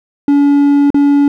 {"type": "tone with dropouts", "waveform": "triangle", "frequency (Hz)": 284.9, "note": "C#4", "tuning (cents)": 48, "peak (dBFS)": -4, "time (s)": [0.28, 1.28], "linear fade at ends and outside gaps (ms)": 2, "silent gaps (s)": [0.904, 0.944], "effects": []}